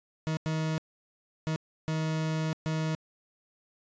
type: tone bursts at uneven times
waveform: 40% pulse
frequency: 158 Hz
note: D#3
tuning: 27 cents sharp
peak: -27 dBFS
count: 5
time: 0.27-0.37 / 0.46-0.78 / 1.47-1.56 / 1.88-2.53 / 2.66-2.95 s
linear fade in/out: 0 ms
effects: resampled to 16000 Hz